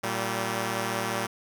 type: tone pair together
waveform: 5% pulse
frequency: 114.8 / 193.07 Hz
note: A#2 / G3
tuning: -26 / -26 cents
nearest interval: major sixth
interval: 900 cents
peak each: -19 dBFS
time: 0.03-1.27 s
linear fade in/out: 10 ms
effects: none